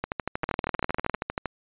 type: two click trains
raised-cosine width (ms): 0.5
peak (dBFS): -11 / -12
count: 15 / 19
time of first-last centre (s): 0.44-1.147 / 0.04-1.457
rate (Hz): 19.8 / 12.7
effects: resampled to 8000 Hz